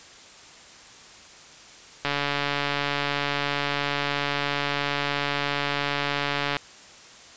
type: click train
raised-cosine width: 0.3 ms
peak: -9 dBFS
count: 647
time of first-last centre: 2.05-6.567 s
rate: 143 Hz
effects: white hiss -47 dBFS RMS until 7.36 s + resampled to 16000 Hz